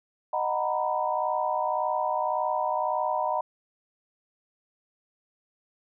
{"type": "chord", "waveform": "sine", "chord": "B major seventh", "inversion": "first", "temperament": "just", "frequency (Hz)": [617.4, 740.8, 926, 987.8], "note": ["D#5", "F#5", "A#5", "B5"], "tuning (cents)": [-14, 2, -12, 0], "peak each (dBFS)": -30, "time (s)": [0.33, 3.41], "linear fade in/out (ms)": 5, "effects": []}